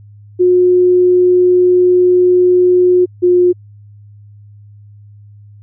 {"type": "tone pair in turn", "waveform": "sine", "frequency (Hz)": [361, 357.3], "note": ["F#4", "F4"], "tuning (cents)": [-43, 40], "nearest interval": "unison", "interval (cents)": 17, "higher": "first", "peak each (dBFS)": [-6, -6], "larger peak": "neither", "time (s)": [[0.39, 3.06], [3.22, 3.53]], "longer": "first", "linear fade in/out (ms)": 20, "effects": ["added 103 Hz sine -36 dBFS peak until 5.62 s"]}